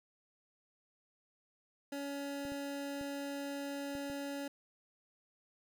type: tone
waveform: 25% pulse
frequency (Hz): 281.5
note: C#4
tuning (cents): +27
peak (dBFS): -35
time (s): 1.92-4.48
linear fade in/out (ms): 5
type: clicks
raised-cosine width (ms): 3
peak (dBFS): -37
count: 5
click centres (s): 2.452 / 2.52 / 3.012 / 3.952 / 4.1
effects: none